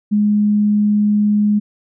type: tone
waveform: sine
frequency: 208.4 Hz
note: G#3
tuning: 6 cents sharp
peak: -11 dBFS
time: 0.11-1.6 s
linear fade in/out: 20 ms
effects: none